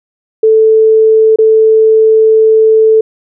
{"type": "tone with dropouts", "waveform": "sine", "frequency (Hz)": 440, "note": "A4", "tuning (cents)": 0, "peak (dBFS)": -3, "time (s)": [0.43, 3.01], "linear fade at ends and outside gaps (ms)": 5, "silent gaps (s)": [1.36, 1.386], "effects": []}